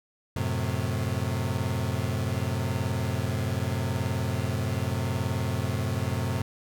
35% pulse chord, F# diminished, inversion none, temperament equal with one note detuned, 91.65 / 110 / 130.81 Hz, F#2 / A2 / C3, -16 / 0 / 0 cents, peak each -29 dBFS, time 0.36-6.42 s, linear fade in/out 5 ms, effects none

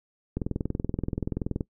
click train, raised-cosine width 3 ms, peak -15 dBFS, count 27, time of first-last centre 0.37-1.608 s, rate 21 Hz, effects noise-tail reverb RT60 0.1 s tail -21 dB re dry

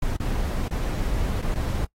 brown noise with dropouts, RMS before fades -25 dBFS, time 0.02-1.85 s, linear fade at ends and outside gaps 5 ms, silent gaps 0.167-0.199 / 0.682-0.708 / 1.415-1.423 / 1.545-1.555 s, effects noise-tail reverb RT60 0.1 s tail -21 dB re dry + AAC 48 kbps

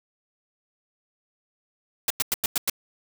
white noise bursts, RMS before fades -23 dBFS, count 6, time 2.08-2.698 s, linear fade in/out 2 ms, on 23 ms, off 96 ms, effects none

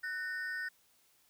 triangle ring-modulated tone, 1661.2 Hz, G#6, in tune, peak -31 dBFS, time 0.03-0.69 s, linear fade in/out 10 ms, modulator 167 Hz, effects white hiss -69 dBFS RMS until 1.29 s

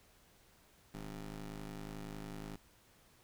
20% pulse ring-modulated tone, 105.3 Hz, G#2, 24 cents sharp, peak -36 dBFS, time 0.94-2.56 s, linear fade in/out 5 ms, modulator 78.1 Hz, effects pink hiss -66 dBFS RMS until 3.23 s

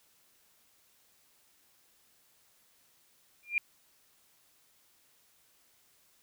sine tone with exponential growth, 2398 Hz, D7, 36 cents sharp, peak -22 dBFS, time 3.43-3.58 s, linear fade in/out 1 ms, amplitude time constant 31 ms, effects white hiss -67 dBFS RMS until 6.22 s

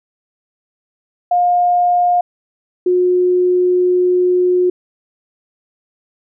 sine tone pair in turn, 710 / 361.2 Hz, F5 / F#4, +28 / -42 cents, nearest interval octave, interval 1170 cents, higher first, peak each -10 dBFS, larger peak neither, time 1.31-2.21 / 2.86-4.7 s, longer second, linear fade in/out 5 ms, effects none

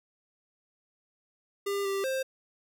square tone with pitch steps, 400.3 / 392.6 / 528 Hz, G4 / G4 / C5, +36 / +3 / +16 cents, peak -29 dBFS, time 1.66-2.23 s, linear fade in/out 10 ms, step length 190 ms, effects none

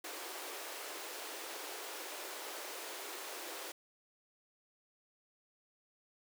pink high-pass noise, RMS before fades -45 dBFS, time 0.04-3.72 s, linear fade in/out 5 ms, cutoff 330 Hz, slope 48 dB/octave, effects none

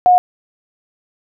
sine tone, 723 Hz, F#5, 40 cents flat, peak -6 dBFS, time 0.06-0.18 s, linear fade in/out 0 ms, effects none

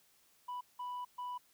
sine tone bursts at uneven times, 987.8 Hz, B5, in tune, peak -36 dBFS, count 3, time 0.48-0.61 / 0.79-1.05 / 1.18-1.38 s, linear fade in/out 10 ms, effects tanh soft clip ceiling -38 dBFS + white hiss -69 dBFS RMS until 1.53 s

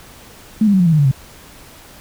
sine tone with pitch steps, 217.2 / 202.7 / 189.08 / 176.42 / 164.61 / 153.58 / 143.3 / 133.7 Hz, A3 / G#3 / F#3 / F3 / E3 / D#3 / D3 / C3, -22 / -42 / +38 / +18 / -2 / -22 / -42 / +38 cents, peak -9 dBFS, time 0.61-1.114 s, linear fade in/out 5 ms, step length 63 ms, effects pink hiss -41 dBFS RMS until 2 s

